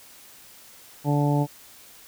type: harmonic tone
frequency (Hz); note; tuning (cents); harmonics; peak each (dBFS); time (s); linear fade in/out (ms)
145.2; D3; -19; 1 / 2 / 3 / 4 / 5 / 6; -21 / -25 / -32 / -31 / -33 / -30; 1.04-1.47; 50
effects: white hiss -49 dBFS RMS until 2.07 s